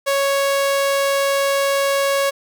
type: tone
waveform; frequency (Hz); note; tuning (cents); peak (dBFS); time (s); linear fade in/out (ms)
sawtooth; 554.4; C#5; 0; -12; 0.06-2.31; 20
effects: none